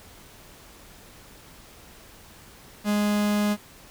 45% pulse tone, 207.7 Hz, G#3, in tune, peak -21 dBFS, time 2.84-3.57 s, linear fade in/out 50 ms, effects pink hiss -49 dBFS RMS until 3.9 s

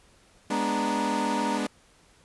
sawtooth chord, G# diminished, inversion none, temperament equal, 207.7 / 246.9 / 293.7 Hz, G#3 / B3 / D4, 0 / 0 / 0 cents, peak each -27 dBFS, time 0.5-1.67 s, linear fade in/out 5 ms
sine tone with vibrato, 932.3 Hz, A#5, in tune, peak -28 dBFS, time 0.51-1.58 s, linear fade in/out 20 ms, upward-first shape sine, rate 2.5 Hz, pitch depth 10 cents each way
effects pink hiss -59 dBFS RMS until 2.24 s + resampled to 24000 Hz

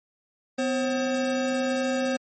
square tone pair together, 252.5 / 535 Hz, B3 / C5, +39 / +38 cents, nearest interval octave + minor second, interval 1299 cents, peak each -27 dBFS, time 0.58-2.17 s, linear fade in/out 10 ms, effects MP3 32 kbps

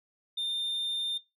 sine tone, 3612 Hz, A7, 45 cents sharp, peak -27 dBFS, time 0.37-1.18 s, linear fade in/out 10 ms, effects noise-tail reverb RT60 0.2 s tail -17 dB re dry + tanh soft clip ceiling -29 dBFS

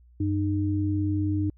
sine tone pair together, 95.53 / 305.5 Hz, G2 / D#4, -44 / -32 cents, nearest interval octave + minor sixth, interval 2012 cents, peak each -25 / -26 dBFS, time 0.2-1.5 s, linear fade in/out 5 ms, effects added 60 Hz sine -52 dBFS peak until 1.57 s

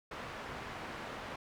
white low-pass noise, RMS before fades -44 dBFS, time 0.11-1.36 s, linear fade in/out 5 ms, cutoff 1600 Hz, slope 12 dB/octave, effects none

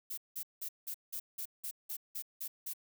violet noise bursts, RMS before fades -40 dBFS, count 11, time 0.1-2.736 s, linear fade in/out 10 ms, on 76 ms, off 180 ms, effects none

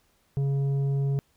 sine tone with tanh clipping, 138.59 Hz, C#3, in tune, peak -24 dBFS, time 0.37-1.19 s, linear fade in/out 0 ms, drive 7 dB, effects pink hiss -67 dBFS RMS until 1.36 s

